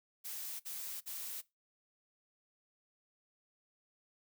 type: noise bursts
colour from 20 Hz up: blue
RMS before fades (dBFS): -43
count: 3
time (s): 0.24-1.418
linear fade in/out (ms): 20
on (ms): 360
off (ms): 49
effects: noise-tail reverb RT60 0.2 s tail -19 dB re dry